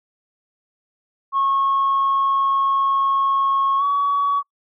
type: tone with pitch glide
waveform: sine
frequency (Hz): 1093 to 1130.2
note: C#6 to C#6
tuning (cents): -25 to +33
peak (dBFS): -15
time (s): 1.32-4.43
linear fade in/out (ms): 50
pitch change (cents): +58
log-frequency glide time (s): 3.78-3.83
effects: noise-tail reverb RT60 0.1 s tail -22 dB re dry + tanh soft clip ceiling -12 dBFS